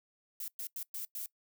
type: noise bursts at uneven times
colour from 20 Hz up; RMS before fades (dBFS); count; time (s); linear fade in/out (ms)
violet; -40; 5; 0.4-0.48 / 0.59-0.67 / 0.76-0.83 / 0.94-1.05 / 1.15-1.26; 2
effects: noise-tail reverb RT60 0.1 s tail -21 dB re dry